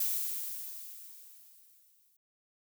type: noise with exponential decay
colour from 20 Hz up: violet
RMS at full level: -30 dBFS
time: 0-2.17 s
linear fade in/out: 5 ms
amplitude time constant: 470 ms
effects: none